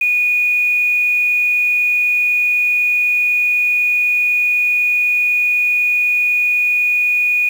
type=tone with quantisation; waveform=sine; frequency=2462 Hz; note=D#7; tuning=19 cents flat; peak=-12 dBFS; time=0.01-7.49 s; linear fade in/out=5 ms; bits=6; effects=none